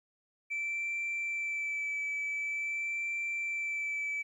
sine tone with vibrato, 2324 Hz, D7, 19 cents flat, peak -30 dBFS, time 0.5-4.23 s, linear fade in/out 20 ms, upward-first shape sine, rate 0.46 Hz, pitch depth 17 cents each way, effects tanh soft clip ceiling -30 dBFS + 12-bit

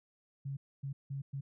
sine tone bursts at uneven times, 137.9 Hz, C#3, 9 cents flat, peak -36 dBFS, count 4, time 0.45-0.57 / 0.83-0.93 / 1.1-1.22 / 1.33-1.41 s, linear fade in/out 10 ms, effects none

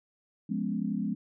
sine chord, C# dominant seventh, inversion first, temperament equal, 174.61 / 207.7 / 246.9 / 277.2 Hz, E#3 / G#3 / B3 / C#4, 0 / 0 / 0 / 0 cents, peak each -35 / -31 / -35 / -37 dBFS, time 0.49-1.15 s, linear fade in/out 10 ms, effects none

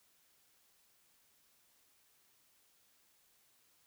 silence, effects white hiss -71 dBFS RMS until 3.86 s

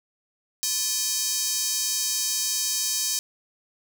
square tone with high-pass filter, 349.2 Hz, F4, in tune, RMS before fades -26 dBFS, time 0.63-3.19 s, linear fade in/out 0 ms, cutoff 5700 Hz, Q 2, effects none

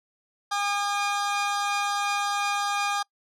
sawtooth tone pair together, 811.6 / 1216 Hz, G#5 / D#6, -40 / -40 cents, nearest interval perfect fifth, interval 700 cents, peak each -23 / -24 dBFS, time 0.51-3.03 s, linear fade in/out 10 ms, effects noise-tail reverb RT60 0.1 s tail -25 dB re dry + low-pass 8000 Hz 12 dB/octave

